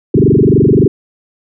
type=tone with frequency modulation; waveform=sine; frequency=263.2 Hz; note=C4; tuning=10 cents sharp; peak=-5 dBFS; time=0.14-0.88 s; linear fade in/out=5 ms; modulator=23.4 Hz; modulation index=6.8; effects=none